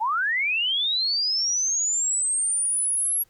sine linear sweep, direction up, 820 to 11400 Hz, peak -21 dBFS, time 0-3.24 s, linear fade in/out 20 ms, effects pink hiss -63 dBFS RMS until 3.29 s

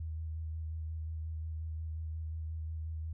sine tone with vibrato, 79.6 Hz, D#2, 40 cents sharp, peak -36 dBFS, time 0-3.13 s, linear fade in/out 5 ms, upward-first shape square, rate 5.6 Hz, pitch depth 17 cents each way, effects none

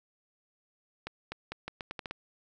accelerating click train, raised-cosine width 0.3 ms, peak -21 dBFS, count 9, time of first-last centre 1.07-2.11 s, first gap 250 ms, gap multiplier 0.8, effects none

